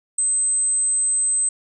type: tone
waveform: sine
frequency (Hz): 8200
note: C9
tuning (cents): -36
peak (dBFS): -17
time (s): 0.18-1.49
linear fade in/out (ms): 5
effects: none